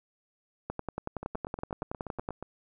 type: two click trains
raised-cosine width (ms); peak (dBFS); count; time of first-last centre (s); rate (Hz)
1; -24 / -19; 11 / 18; 1.23-2.426 / 0.7-2.289; 8.36 / 10.7
effects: none